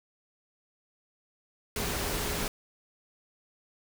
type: tone in noise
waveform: sine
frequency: 415.3 Hz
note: G#4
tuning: in tune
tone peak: -41 dBFS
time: 1.76-2.48 s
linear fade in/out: 2 ms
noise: pink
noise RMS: -32 dBFS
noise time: 1.76-2.48 s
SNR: -12 dB
effects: none